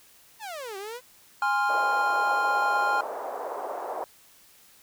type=exponential two-way sweep; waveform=sawtooth; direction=down then up; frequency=932.3 to 379.1 to 514 Hz; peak=-31 dBFS; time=0.39-1.01 s; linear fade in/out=50 ms; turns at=0.77 s
type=chord; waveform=triangle; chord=F minor; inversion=first; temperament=equal with one note detuned; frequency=823.4 / 1046.5 / 1396.9 Hz; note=Ab5 / C6 / F6; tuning=-15 / 0 / 0 cents; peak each=-24 / -27 / -24 dBFS; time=1.42-3.01 s; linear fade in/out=2 ms
type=band-pass noise; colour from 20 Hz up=white; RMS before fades=-34 dBFS; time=1.69-4.04 s; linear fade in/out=0 ms; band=470 to 880 Hz; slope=24 dB/octave
effects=white hiss -56 dBFS RMS until 4.82 s